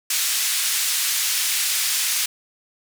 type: band-pass noise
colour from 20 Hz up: white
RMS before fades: -22 dBFS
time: 0.1-2.26 s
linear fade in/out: 5 ms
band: 2000 to 11000 Hz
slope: 12 dB/octave
effects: none